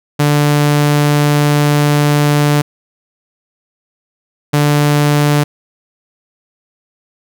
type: tone pair in turn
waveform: sawtooth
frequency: 146.83 / 146.83 Hz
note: D3 / D3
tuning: 0 / 0 cents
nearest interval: unison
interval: 0 cents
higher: neither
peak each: -5 dBFS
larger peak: neither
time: 0.19-2.62 / 4.53-5.44 s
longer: first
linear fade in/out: 10 ms
effects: none